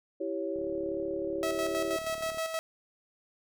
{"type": "chord", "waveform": "sine", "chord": "C# diminished", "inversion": "first", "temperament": "equal", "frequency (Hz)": [329.6, 392, 554.4], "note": ["E4", "G4", "C#5"], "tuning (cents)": [0, 0, 0], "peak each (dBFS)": -35, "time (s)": [0.2, 1.97], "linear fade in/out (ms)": 10}
{"type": "click train", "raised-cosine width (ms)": 2, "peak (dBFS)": -35, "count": 67, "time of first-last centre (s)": [0.56, 2.373], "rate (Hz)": 36.4}
{"type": "tone with tremolo", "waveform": "sawtooth", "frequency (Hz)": 648, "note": "E5", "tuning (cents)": -30, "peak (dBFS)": -26, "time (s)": [1.43, 2.59], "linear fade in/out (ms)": 0, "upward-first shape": "square", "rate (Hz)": 6.3, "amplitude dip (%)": 50}
{"effects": []}